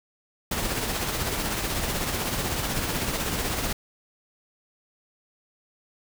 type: noise with tremolo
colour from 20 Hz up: pink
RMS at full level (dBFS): -26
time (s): 0.51-3.73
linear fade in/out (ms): 5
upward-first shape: triangle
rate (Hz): 16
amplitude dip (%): 45
effects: none